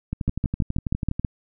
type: two click trains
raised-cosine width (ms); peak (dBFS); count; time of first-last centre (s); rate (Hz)
5; -13 / -10; 14 / 7; 0.13-1.196 / 0.28-1.248; 12.2 / 6.2
effects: none